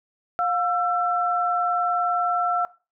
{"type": "tone pair together", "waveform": "sine", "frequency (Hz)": [710, 1340.3], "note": ["F5", "E6"], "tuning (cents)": [28, 28], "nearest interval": "major seventh", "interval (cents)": 1100, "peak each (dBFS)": -23, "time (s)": [0.39, 2.65], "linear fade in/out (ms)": 0, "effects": ["noise-tail reverb RT60 0.3 s tail -19 dB re dry"]}